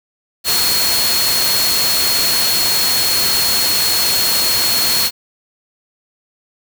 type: tone in noise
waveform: sine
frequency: 4312 Hz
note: C#8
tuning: 49 cents flat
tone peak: -16 dBFS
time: 0.44-5.11 s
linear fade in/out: 50 ms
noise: white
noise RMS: -17 dBFS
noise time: 0.44-5.11 s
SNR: -2 dB
effects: none

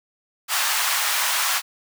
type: high-pass noise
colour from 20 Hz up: pink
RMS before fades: -22 dBFS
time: 0.48-1.62 s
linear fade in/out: 50 ms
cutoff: 910 Hz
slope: 24 dB/octave
effects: none

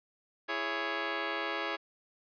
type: chord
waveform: 10% pulse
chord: C# minor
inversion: first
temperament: just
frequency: 332.6 / 415.8 / 554.4 Hz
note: E4 / G#4 / C#5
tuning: +16 / +2 / 0 cents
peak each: -29 dBFS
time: 0.48-1.77 s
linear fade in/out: 20 ms
effects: resampled to 11025 Hz

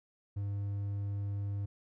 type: tone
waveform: triangle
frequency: 100.6 Hz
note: G2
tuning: 45 cents sharp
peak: -31 dBFS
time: 0.36-1.66 s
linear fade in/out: 10 ms
effects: none

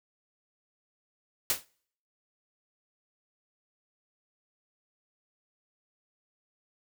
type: noise with exponential decay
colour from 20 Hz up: white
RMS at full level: -23 dBFS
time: 1.5-1.65 s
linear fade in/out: 1 ms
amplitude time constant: 31 ms
effects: noise-tail reverb RT60 0.6 s tail -26 dB re dry

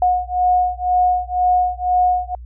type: beating tone pair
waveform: sine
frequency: 724 / 726 Hz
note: F#5 / F#5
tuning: -38 / -33 cents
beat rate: 2 Hz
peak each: -17 dBFS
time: 0.02-2.35 s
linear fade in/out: 2 ms
effects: added 60 Hz sine -32 dBFS peak until 2.45 s

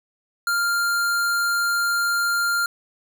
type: tone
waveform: square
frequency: 1396.9 Hz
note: F6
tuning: in tune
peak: -20 dBFS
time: 0.47-2.66 s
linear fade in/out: 2 ms
effects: none

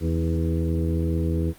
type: harmonic tone with a mistuned harmonic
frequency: 82.41 Hz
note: E2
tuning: in tune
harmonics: 1 / 2 / 3 / 4 / 5 / 6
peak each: -23 / -27 / -33 / -29 / -34 / -35 dBFS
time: 0-1.54 s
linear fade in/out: 50 ms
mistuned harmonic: 4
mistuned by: -37 cents
effects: pink hiss -50 dBFS RMS until 1.58 s + Opus 48 kbps

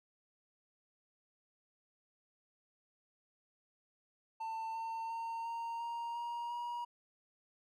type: tone with pitch steps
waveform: triangle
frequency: 895 / 904.9 / 914.9 / 925 / 935.2 / 945.5 / 955.9 Hz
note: A5 / A5 / A#5 / A#5 / A#5 / A#5 / A#5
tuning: +29 / +48 / -33 / -14 / +5 / +24 / +43 cents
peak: -36 dBFS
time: 4.4-6.85 s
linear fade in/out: 10 ms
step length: 350 ms
effects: none

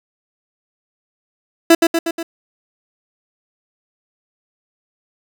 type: tone with echo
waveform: 30% pulse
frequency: 332.6 Hz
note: E4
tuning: 16 cents sharp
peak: -3 dBFS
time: 1.7-1.75 s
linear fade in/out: 5 ms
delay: 120 ms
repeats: 4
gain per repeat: -4 dB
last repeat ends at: 2.23 s
effects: none

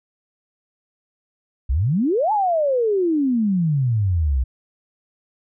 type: exponential two-way sweep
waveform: sine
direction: up then down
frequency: 56.8 to 881 to 60.4 Hz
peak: -16 dBFS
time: 1.69-4.44 s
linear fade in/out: 10 ms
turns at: 2.32 s
effects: none

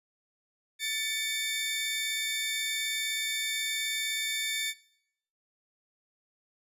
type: tone cluster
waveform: sawtooth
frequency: 1761 / 2254 / 3581 Hz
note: A6 / C#7 / A7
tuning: +1 / +28 / +30 cents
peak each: -34 / -31 / -30 dBFS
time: 0.79-4.74 s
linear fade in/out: 50 ms
effects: noise-tail reverb RT60 0.7 s tail -19 dB re dry + resampled to 32000 Hz

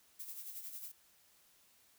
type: noise with tremolo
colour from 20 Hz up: violet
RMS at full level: -45 dBFS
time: 0.19-0.92 s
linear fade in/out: 10 ms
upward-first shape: sine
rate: 11 Hz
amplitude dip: 55%
effects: white hiss -68 dBFS RMS until 1.98 s

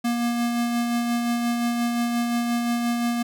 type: tone with tremolo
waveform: square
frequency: 237.4 Hz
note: A#3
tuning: 32 cents sharp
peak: -21 dBFS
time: 0.04-3.23 s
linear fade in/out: 10 ms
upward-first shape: sine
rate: 5.7 Hz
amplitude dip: 30%
effects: none

